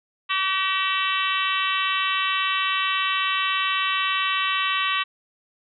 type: harmonic tone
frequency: 381.8 Hz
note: G4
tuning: 46 cents flat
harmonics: 3 / 4 / 5 / 6 / 7 / 8 / 9 / 10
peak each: -25 / -33 / -29 / -33 / -27 / -29 / -34 / -33 dBFS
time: 0.29-5.04 s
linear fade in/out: 20 ms
effects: none